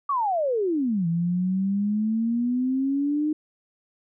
sine exponential two-way sweep, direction down then up, 1174.7 to 165.3 to 308.5 Hz, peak -21 dBFS, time 0.09-3.33 s, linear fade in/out 5 ms, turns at 1.07 s, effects none

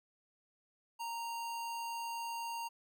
square tone, 928 Hz, A#5, 8 cents flat, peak -39 dBFS, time 0.99-2.69 s, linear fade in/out 20 ms, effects none

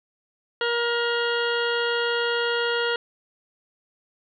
harmonic tone, 472.9 Hz, A#4, 25 cents sharp, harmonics 1 / 2 / 3 / 4 / 6 / 7 / 8 / 9, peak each -25 / -32 / -27 / -32 / -32 / -33 / -46 / -38 dBFS, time 0.61-2.96 s, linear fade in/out 2 ms, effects none

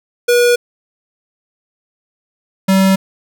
square tone pair in turn, 483.3 / 191.8 Hz, B4 / G3, -38 / -37 cents, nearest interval octave + major third, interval 1599 cents, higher first, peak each -9 dBFS, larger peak neither, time 0.28-0.56 / 2.68-2.96 s, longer neither, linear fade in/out 10 ms, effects none

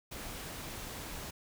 pink noise, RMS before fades -43 dBFS, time 0.11-1.31 s, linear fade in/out 10 ms, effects none

